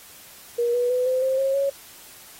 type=tone with pitch steps; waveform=sine; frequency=475.6 / 487.8 / 500.4 / 513.3 / 526.5 / 540 / 553.9 Hz; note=A#4 / B4 / B4 / C5 / C5 / C#5 / C#5; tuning=+35 / -21 / +23 / -33 / +11 / -45 / -1 cents; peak=-19 dBFS; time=0.58-1.7 s; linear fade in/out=10 ms; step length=160 ms; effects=white hiss -46 dBFS RMS until 2.39 s + AAC 48 kbps